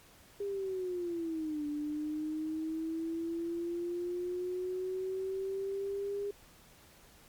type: linear two-way sweep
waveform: sine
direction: down then up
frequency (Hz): 406.6 to 293.7 to 406.6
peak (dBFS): -33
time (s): 0.4-6.31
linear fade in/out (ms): 5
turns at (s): 1.66
effects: pink hiss -59 dBFS RMS until 7.28 s + MP3 96 kbps